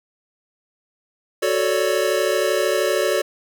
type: chord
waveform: square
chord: D major seventh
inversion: first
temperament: equal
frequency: 370 / 440 / 554.4 / 587.3 Hz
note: F#4 / A4 / C#5 / D5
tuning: 0 / 0 / 0 / 0 cents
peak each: -24 dBFS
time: 1.42-3.22 s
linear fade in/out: 10 ms
effects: 9-bit